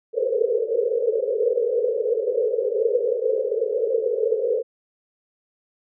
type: band-pass noise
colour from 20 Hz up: white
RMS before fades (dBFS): -22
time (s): 0.13-4.63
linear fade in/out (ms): 50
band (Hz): 430 to 510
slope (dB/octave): 96
effects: none